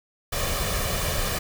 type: noise with comb filter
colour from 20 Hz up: pink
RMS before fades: -26 dBFS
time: 0.32-1.39 s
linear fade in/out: 10 ms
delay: 1.7 ms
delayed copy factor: +0.6
effects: none